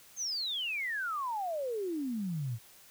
sine exponential sweep, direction down, 6540 to 108.3 Hz, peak -32 dBFS, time 0.16-2.59 s, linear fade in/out 50 ms, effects white hiss -57 dBFS RMS until 2.9 s

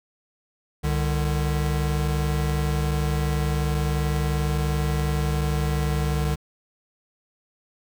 square tone pair together, 67.2 / 150 Hz, C2 / D3, +47 / +37 cents, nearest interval octave + major second, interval 1390 cents, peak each -25 dBFS, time 0.83-6.36 s, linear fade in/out 20 ms, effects none

